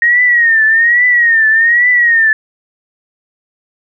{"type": "tone with vibrato", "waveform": "sine", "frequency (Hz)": 1864.7, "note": "A#6", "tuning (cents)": 0, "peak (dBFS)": -6, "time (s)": [0.02, 2.33], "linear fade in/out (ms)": 2, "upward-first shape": "triangle", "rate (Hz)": 1.2, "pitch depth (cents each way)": 120, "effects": []}